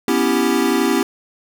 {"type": "chord", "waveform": "square", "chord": "C# half-diminished seventh", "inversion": "third", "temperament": "equal with one note detuned", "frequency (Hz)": [246.9, 278.1, 329.6, 392], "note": ["B3", "C#4", "E4", "G4"], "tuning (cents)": [0, 6, 0, 0], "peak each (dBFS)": -21, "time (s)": [0.08, 1.03], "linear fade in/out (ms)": 2, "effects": []}